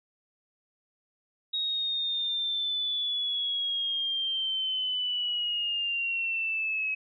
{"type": "linear sweep", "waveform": "sine", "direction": "down", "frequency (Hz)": [3781, 2552], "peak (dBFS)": -27, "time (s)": [1.53, 6.95], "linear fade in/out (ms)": 10, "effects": []}